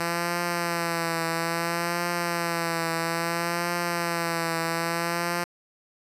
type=tone with vibrato; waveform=5% pulse; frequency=169.3 Hz; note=E3; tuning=46 cents sharp; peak=-14 dBFS; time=0-5.44 s; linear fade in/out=2 ms; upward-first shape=triangle; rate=0.6 Hz; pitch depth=46 cents each way; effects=resampled to 32000 Hz